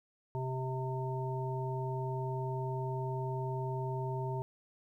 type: harmonic tone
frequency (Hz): 130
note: C3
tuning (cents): -11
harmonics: 1 / 3 / 5 / 7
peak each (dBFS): -35 / -40 / -45 / -41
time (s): 0.35-4.42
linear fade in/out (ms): 0
effects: 12-bit